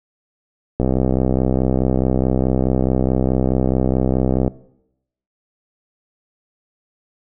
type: click train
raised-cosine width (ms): 2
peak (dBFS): -4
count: 239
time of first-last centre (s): 0.8-4.479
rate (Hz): 64.7
effects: noise-tail reverb RT60 0.8 s tail -19 dB re dry